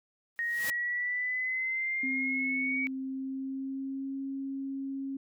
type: noise with exponential growth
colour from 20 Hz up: white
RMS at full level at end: -33 dBFS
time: 0.36-0.7 s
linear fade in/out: 1 ms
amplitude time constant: 72 ms
type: exponential sweep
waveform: sine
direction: up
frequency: 1864.7 to 2261 Hz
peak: -29 dBFS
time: 0.39-2.87 s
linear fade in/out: 0 ms
type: tone with pitch glide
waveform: sine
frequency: 262.5 to 271.6 Hz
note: C4 to C#4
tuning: +6 to -35 cents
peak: -33 dBFS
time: 2.03-5.17 s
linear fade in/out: 5 ms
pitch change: +59 cents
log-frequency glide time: 2.61-4.2 s
effects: none